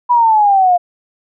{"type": "exponential sweep", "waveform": "sine", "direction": "down", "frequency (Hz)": [986, 698.5], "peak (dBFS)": -7, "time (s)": [0.09, 0.78], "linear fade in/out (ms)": 20, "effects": []}